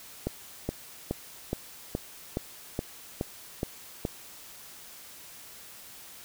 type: click train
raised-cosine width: 2 ms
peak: -15 dBFS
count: 10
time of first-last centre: 0.27-4.052 s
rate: 2.38 Hz
effects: white hiss -48 dBFS RMS until 6.24 s